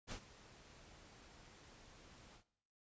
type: noise with ADSR envelope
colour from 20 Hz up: pink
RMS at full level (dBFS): -45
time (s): 0.07-2.44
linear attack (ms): 49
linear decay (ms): 75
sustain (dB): -16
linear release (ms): 92
effects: noise-tail reverb RT60 0.8 s tail -20 dB re dry + resampled to 16000 Hz